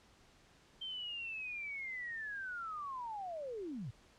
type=linear sweep; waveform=sine; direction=down; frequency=3147 to 98 Hz; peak=-40 dBFS; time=0.81-3.91 s; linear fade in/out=10 ms; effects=pink hiss -65 dBFS RMS until 4.18 s + low-pass 7000 Hz 12 dB/octave